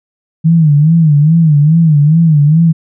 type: tone with vibrato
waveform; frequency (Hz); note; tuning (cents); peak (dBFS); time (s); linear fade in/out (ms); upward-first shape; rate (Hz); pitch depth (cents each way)
sine; 155.56; D#3; 0; -4; 0.44-2.73; 20; sine; 2.4; 130
effects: none